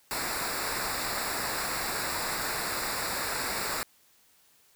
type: noise with comb filter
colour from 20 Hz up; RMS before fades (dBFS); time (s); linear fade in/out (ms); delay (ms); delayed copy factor
pink; -32; 0.11-3.83; 0; 0.32; -0.8
effects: white hiss -63 dBFS RMS until 4.75 s